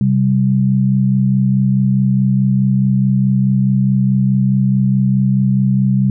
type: tone pair together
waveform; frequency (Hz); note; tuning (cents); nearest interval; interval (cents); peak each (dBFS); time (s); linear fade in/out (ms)
sine; 130.81 / 195.53; C3 / G3; 0 / -4; perfect fifth; 696; -13; 0.01-6.1; 2
effects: none